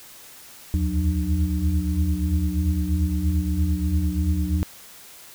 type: tone cluster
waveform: sine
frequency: 70.5 / 79.2 / 82.3 / 181.8 / 300.1 Hz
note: C#2 / D#2 / E2 / F#3 / D4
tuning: +30 / +31 / -2 / -30 / +38 cents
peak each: -27 / -22 / -30 / -27 / -30 dBFS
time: 0.74-4.63 s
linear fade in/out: 0 ms
effects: white hiss -45 dBFS RMS until 5.34 s